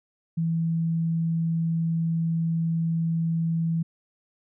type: tone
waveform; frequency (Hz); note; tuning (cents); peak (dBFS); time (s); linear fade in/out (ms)
sine; 164.7; E3; -1; -22; 0.37-3.83; 10
effects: none